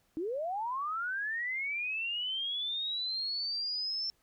sine linear sweep, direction up, 299.4 to 5380 Hz, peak -32 dBFS, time 0.17-4.1 s, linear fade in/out 0 ms, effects pink hiss -72 dBFS RMS until 4.22 s

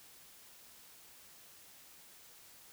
silence, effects white hiss -58 dBFS RMS until 2.72 s

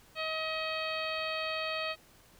harmonic tone, 634 Hz, D#5, 32 cents sharp, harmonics 1 / 2 / 3 / 4 / 5 / 6 / 7, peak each -37 / -39 / -42 / -38 / -42 / -45 / -43 dBFS, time 0.15-1.96 s, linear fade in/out 50 ms, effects pink hiss -60 dBFS RMS until 2.39 s

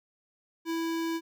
square tone with notch filter, 329.6 Hz, E4, in tune, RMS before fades -31 dBFS, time 0.65-1.21 s, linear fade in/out 50 ms, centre 9800 Hz, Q 1.7, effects none

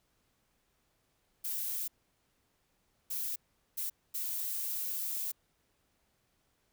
violet noise bursts at uneven times, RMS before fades -36 dBFS, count 4, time 1.44-1.88 / 3.1-3.36 / 3.77-3.9 / 4.14-5.32 s, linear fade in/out 10 ms, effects pink hiss -75 dBFS RMS until 6.72 s

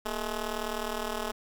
10% pulse ring-modulated tone, 214.8 Hz, A3, 41 cents flat, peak -20 dBFS, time 0.05-1.32 s, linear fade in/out 10 ms, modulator 195 Hz, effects none

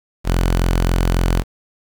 sawtooth tone, 43.65 Hz, F1, in tune, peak -10 dBFS, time 0.24-1.44 s, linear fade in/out 50 ms, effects 7-bit

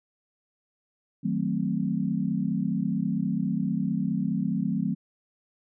sine chord, D# diminished seventh, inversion none, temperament equal with one note detuned, 155.56 / 185 / 220 / 260 Hz, D#3 / F#3 / A3 / C4, 0 / 0 / 0 / -11 cents, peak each -32 / -28 / -29 / -31 dBFS, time 1.23-4.95 s, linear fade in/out 20 ms, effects none

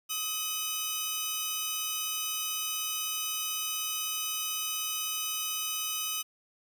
10% pulse tone pair together, 1259 / 2994 Hz, D#6 / F#7, +20 / +20 cents, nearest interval octave + minor third, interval 1500 cents, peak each -29 / -24 dBFS, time 0.09-6.23 s, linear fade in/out 20 ms, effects 10-bit

